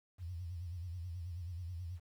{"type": "tone with vibrato", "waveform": "sine", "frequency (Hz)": 87.31, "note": "F2", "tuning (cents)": 0, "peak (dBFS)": -40, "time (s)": [0.18, 2], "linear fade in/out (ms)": 50, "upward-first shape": "sine", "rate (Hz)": 9.3, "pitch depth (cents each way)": 110, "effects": ["11-bit"]}